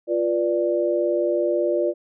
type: chord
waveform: sine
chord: B diminished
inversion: second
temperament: equal with one note detuned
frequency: 349.2 / 487.4 / 587.3 Hz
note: F4 / B4 / D5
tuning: 0 / -23 / 0 cents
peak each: -22 / -26 / -22 dBFS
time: 0.07-1.94 s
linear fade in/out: 50 ms
effects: none